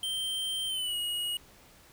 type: tone with pitch glide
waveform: square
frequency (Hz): 3136 to 2892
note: G7 to F#7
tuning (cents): 0 to -40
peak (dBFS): -31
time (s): 0.03-1.37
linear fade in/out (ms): 2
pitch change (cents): -140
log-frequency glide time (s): 0.67-0.96
effects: pink hiss -57 dBFS RMS until 1.92 s